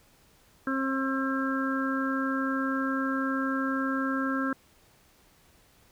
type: harmonic tone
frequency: 267.6 Hz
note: C4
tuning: 39 cents sharp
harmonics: 1 / 2 / 4 / 5 / 6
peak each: -28 / -37 / -38 / -33 / -34 dBFS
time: 0.67-4.53 s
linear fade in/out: 2 ms
effects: pink hiss -61 dBFS RMS until 5.91 s